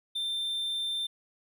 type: tone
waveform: triangle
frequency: 3576 Hz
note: A7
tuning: 27 cents sharp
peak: -28 dBFS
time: 0.15-1.07 s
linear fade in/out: 10 ms
effects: none